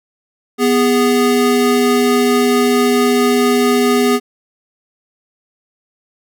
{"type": "tone pair together", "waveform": "square", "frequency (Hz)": [246.9, 410], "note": ["B3", "G#4"], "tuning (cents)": [0, -22], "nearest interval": "major sixth", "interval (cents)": 878, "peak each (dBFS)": -14, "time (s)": [0.58, 4.2], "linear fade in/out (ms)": 50, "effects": []}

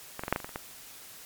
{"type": "clicks", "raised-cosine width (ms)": 0.5, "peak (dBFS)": [-20, -18, -17, -8, -14, -26, -22, -29, -18], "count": 9, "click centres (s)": [0.194, 0.236, 0.281, 0.326, 0.361, 0.402, 0.445, 0.492, 0.559], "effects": ["white hiss -48 dBFS RMS until 1.25 s", "MP3 96 kbps"]}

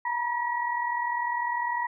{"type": "tone cluster", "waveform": "sine", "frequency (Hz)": [926, 966, 1920], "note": ["A#5", "B5", "B6"], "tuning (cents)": [-12, -39, -49], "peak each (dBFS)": [-33, -28, -32], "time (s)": [0.05, 1.87], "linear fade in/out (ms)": 5, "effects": []}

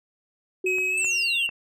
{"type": "tone with exponential decay", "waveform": "sine", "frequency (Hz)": 370, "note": "F#4", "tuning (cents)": 0, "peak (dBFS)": -23, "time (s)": [0.64, 1.43], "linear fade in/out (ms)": 5, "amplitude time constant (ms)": 170}
{"type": "tone with pitch glide", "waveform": "triangle", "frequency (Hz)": [2549, 2764], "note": ["D#7", "F7"], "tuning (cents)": [41, -19], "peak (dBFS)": -21, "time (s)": [0.66, 1.47], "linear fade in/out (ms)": 5, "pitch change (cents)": 140, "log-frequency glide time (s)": [0.89, 1.14]}
{"type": "clicks", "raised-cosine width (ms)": 0.5, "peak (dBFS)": -26, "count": 3, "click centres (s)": [0.784, 1.046, 1.491]}
{"type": "exponential sweep", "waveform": "sine", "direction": "down", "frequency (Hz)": [8710, 2637], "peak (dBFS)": -27, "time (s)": [0.97, 1.5], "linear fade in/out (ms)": 10}
{"effects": []}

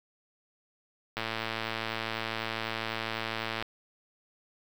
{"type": "click train", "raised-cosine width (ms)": 0.3, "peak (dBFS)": -16, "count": 276, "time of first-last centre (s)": [1.17, 3.625], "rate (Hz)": 112, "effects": ["7-bit"]}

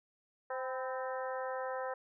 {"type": "harmonic tone with a mistuned harmonic", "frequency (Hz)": 260, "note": "C4", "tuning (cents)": -11, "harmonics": [2, 3, 4, 5, 6, 7], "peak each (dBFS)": [-38, -42, -44, -46, -48, -49], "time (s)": [0.5, 1.94], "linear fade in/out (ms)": 5, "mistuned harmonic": 4, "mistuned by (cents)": -48, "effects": []}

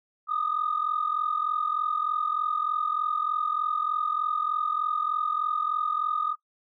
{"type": "tone pair together", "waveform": "sine", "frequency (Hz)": [1210.7, 1254], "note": ["D#6", "D#6"], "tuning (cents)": [-48, 13], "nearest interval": "minor second", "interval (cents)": 61, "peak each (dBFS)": -27, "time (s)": [0.27, 6.36], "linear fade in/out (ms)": 50, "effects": ["noise-tail reverb RT60 0.1 s tail -19 dB re dry", "tanh soft clip ceiling -18 dBFS"]}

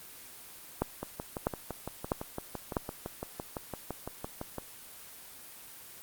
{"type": "two click trains", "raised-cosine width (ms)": 1, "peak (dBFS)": [-21, -13], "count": [22, 4], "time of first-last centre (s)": [[1.03, 4.583], [0.82, 2.768]], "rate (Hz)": [5.91, 1.54], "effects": ["white hiss -49 dBFS RMS until 6.02 s", "Opus 24 kbps"]}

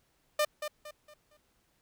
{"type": "tone with echo", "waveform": "sawtooth", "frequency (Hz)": 601, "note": "D5", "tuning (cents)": 40, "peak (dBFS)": -21, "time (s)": [0.39, 0.45], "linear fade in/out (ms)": 5, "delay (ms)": 230, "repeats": 4, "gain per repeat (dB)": -9, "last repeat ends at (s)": 1.37, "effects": ["pink hiss -72 dBFS RMS until 1.81 s"]}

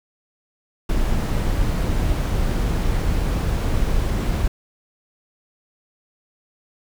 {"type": "noise", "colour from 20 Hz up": "brown", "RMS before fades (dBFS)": -20, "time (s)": [0.89, 4.48], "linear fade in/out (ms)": 5, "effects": []}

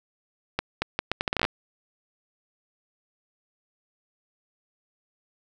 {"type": "accelerating click train", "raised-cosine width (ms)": 0.3, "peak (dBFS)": -8, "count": 13, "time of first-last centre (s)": [0.59, 1.451], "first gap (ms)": 230, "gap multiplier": 0.74, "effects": []}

